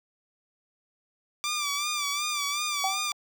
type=tone with vibrato; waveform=10% pulse; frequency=1174.7 Hz; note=D6; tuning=in tune; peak=-19 dBFS; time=1.44-3.12 s; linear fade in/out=0 ms; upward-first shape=sine; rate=2.7 Hz; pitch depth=62 cents each way
type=tone with exponential decay; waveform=sine; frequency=768 Hz; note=G5; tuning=36 cents flat; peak=-23 dBFS; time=2.84-3.13 s; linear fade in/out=2 ms; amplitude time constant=63 ms
effects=none